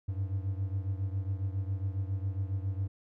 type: beating tone pair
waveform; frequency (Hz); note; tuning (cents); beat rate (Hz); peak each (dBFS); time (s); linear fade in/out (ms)
triangle; 94.7 / 102; F#2 / G#2; +41 / -31; 7.3; -30 / -34; 0.08-2.88; 10
effects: none